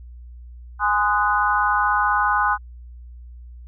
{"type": "chord", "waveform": "sine", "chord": "Ab dominant seventh", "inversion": "none", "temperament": "equal with one note detuned", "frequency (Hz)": [830.6, 1030.3, 1244.5, 1480], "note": ["Ab5", "C6", "Eb6", "Gb6"], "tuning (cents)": [0, -27, 0, 0], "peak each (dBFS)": -22, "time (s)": [0.79, 2.58], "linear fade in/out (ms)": 50, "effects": ["added 60 Hz sine -37 dBFS peak until 3.67 s"]}